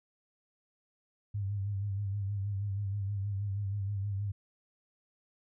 sine tone with vibrato, 100.1 Hz, G2, 37 cents sharp, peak -31 dBFS, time 1.34-4.32 s, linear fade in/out 10 ms, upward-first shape sine, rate 6.3 Hz, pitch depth 57 cents each way, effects none

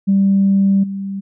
sine tone with level steps, 196 Hz, G3, in tune, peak -9 / -21 dBFS, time 0.07-1.21 s, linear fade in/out 20 ms, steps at 0.83 s, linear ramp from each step 10 ms, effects tanh soft clip ceiling -5 dBFS

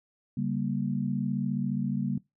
sine chord, G diminished, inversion second, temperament just, 141.12 / 196 / 235.2 Hz, Db3 / G3 / Bb3, +31 / 0 / +16 cents, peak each -31 dBFS, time 0.37-2.18 s, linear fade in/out 5 ms, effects noise-tail reverb RT60 0.2 s tail -22 dB re dry

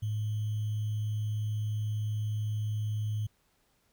sine tone with sample-and-hold, 106.8 Hz, G#2, 49 cents sharp, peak -29 dBFS, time 0.02-3.27 s, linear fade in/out 10 ms, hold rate 3150 Hz, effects pink hiss -71 dBFS RMS until 3.92 s

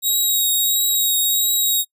5% pulse tone with vibrato, 3800 Hz, A#7, 33 cents sharp, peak -9 dBFS, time 0.02-1.85 s, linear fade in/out 50 ms, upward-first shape triangle, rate 1.5 Hz, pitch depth 20 cents each way, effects noise-tail reverb RT60 0.1 s tail -25 dB re dry

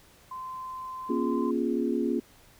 sine tone, 1034 Hz, C6, 21 cents flat, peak -35 dBFS, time 0.31-1.51 s, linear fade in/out 5 ms
sine chord, Bb minor seventh, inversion none, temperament equal with one note detuned, 239.1 / 277.2 / 349.2 / 415.3 Hz, Bb3 / Db4 / F4 / Ab4, +44 / 0 / 0 / 0 cents, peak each -29 / -30 / -30 / -33 dBFS, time 1.09-2.2 s, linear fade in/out 10 ms
effects pink hiss -57 dBFS RMS until 2.59 s

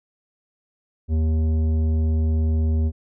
sine tone with tanh clipping, 79.1 Hz, D#2, 29 cents sharp, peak -19 dBFS, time 1.08-2.92 s, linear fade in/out 50 ms, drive 11 dB, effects none

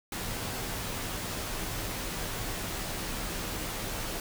pink noise with comb filter, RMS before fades -35 dBFS, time 0.12-4.2 s, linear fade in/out 2 ms, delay 14 ms, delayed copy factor -0.5, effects none

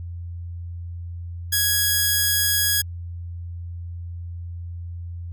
5% pulse tone, 1661.2 Hz, G#6, in tune, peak -7 dBFS, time 1.52-2.82 s, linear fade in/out 10 ms, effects added 86 Hz sine -30 dBFS peak until 5.32 s

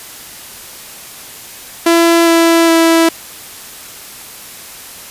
sawtooth tone with pitch steps, 336.1 / 332.8 / 329.6 Hz, E4 / E4 / E4, +34 / +17 / 0 cents, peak -3 dBFS, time 1.86-3.09 s, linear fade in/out 5 ms, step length 410 ms, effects white hiss -32 dBFS RMS until 5.1 s + resampled to 32000 Hz

